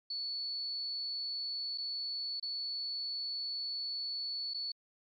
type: tone with dropouts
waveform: sine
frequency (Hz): 4435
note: C#8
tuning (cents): 0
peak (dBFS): -35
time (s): 0.1-4.72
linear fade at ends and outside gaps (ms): 5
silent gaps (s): 1.777-1.781 / 2.399-2.426 / 4.537-4.543
effects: MP3 48 kbps